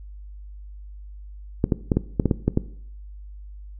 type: clicks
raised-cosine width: 3 ms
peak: -5 dBFS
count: 9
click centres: 1.641 / 1.722 / 1.918 / 1.97 / 2.198 / 2.257 / 2.312 / 2.48 / 2.574 s
effects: noise-tail reverb RT60 0.6 s tail -17 dB re dry + added 50 Hz sine -37 dBFS peak until 3.79 s